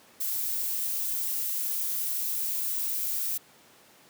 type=noise; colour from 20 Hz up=violet; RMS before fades=-30 dBFS; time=0.2-3.38 s; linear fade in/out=10 ms; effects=pink hiss -56 dBFS RMS until 4.09 s + high-pass 200 Hz 12 dB/octave